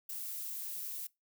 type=noise; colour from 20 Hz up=violet; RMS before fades=-41 dBFS; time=0.09-1.07 s; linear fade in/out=5 ms; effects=noise-tail reverb RT60 0.2 s tail -22 dB re dry